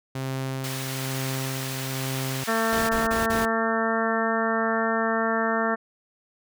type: tone with tremolo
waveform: sawtooth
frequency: 132.8 Hz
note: C3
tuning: 26 cents sharp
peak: -23 dBFS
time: 0.15-2.44 s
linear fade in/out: 5 ms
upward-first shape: sine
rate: 1.1 Hz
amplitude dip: 35%
type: high-pass noise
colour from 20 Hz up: pink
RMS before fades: -35 dBFS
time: 0.64-2.89 s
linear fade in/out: 0 ms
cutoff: 1500 Hz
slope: 12 dB/octave
type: harmonic tone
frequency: 225.1 Hz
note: A3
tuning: 40 cents sharp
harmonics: 1 / 2 / 3 / 4 / 5 / 6 / 7 / 8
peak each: -28 / -29 / -28 / -33 / -31 / -30 / -33 / -30 dBFS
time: 2.47-5.76 s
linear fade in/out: 20 ms
type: noise bursts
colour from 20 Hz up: pink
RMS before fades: -31 dBFS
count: 4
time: 2.72-3.456 s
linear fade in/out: 10 ms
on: 160 ms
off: 32 ms
effects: none

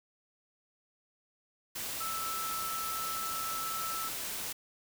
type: tone in noise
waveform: sine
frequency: 1317 Hz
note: E6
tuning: 2 cents flat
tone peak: -36 dBFS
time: 2-4.09 s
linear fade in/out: 10 ms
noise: white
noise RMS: -38 dBFS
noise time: 1.75-4.53 s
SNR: -1 dB
effects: none

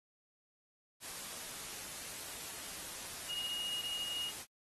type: tone in noise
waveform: sine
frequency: 2871 Hz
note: F7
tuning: 47 cents sharp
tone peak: -37 dBFS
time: 3.27-4.32 s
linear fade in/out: 50 ms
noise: white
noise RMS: -45 dBFS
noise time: 1-4.46 s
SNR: +5 dB
effects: AAC 32 kbps

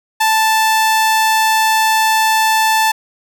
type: tone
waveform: sawtooth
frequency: 880 Hz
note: A5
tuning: in tune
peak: -7 dBFS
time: 0.2-2.92 s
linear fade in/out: 10 ms
effects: none

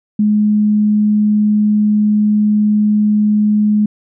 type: tone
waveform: sine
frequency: 210.4 Hz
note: G#3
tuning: 23 cents sharp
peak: -9 dBFS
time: 0.19-3.86 s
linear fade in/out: 5 ms
effects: none

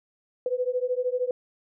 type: beating tone pair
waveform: sine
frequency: 493.9 / 506.9 Hz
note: B4 / B4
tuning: 0 / +45 cents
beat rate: 13 Hz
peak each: -27 dBFS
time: 0.46-1.31 s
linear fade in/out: 2 ms
effects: none

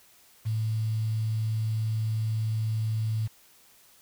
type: tone with quantisation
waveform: sine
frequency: 110 Hz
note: A2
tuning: in tune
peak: -25 dBFS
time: 0.45-3.28 s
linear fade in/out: 20 ms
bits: 8
effects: white hiss -58 dBFS RMS until 4.01 s

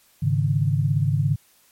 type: chord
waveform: sine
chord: Ab suspended fourth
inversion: none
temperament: just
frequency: 103.83 / 138.43 / 155.74 Hz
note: Ab2 / Db3 / Eb3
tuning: 0 / -2 / +2 cents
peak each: -23 / -21 / -23 dBFS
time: 0.22-1.36 s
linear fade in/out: 10 ms
effects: white hiss -58 dBFS RMS until 1.71 s + MP3 64 kbps

